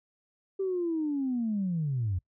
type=linear sweep; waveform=sine; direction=down; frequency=392 to 84.7 Hz; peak=-26 dBFS; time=0.59-2.19 s; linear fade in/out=10 ms; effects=noise-tail reverb RT60 0.1 s tail -24 dB re dry + tanh soft clip ceiling -22 dBFS